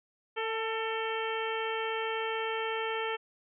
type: harmonic tone with a mistuned harmonic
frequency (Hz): 447.3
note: A4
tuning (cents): +28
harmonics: 1 / 2 / 3 / 4 / 5 / 6 / 7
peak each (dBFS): -34 / -37 / -39 / -40 / -41 / -42 / -42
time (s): 0.36-3.17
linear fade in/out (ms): 20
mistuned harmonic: 2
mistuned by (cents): -22
effects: none